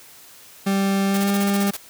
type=tone with pitch glide; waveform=40% pulse; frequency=196 to 199.77 Hz; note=G3 to G3; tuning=0 to +33 cents; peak=-17 dBFS; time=0.66-1.71 s; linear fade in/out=10 ms; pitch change=+33 cents; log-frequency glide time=1.07-1.3 s
type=noise bursts; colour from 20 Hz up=white; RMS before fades=-30 dBFS; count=10; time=1.14-1.767 s; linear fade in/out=2 ms; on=33 ms; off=33 ms
effects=white hiss -46 dBFS RMS until 1.89 s + high-pass 60 Hz 12 dB/octave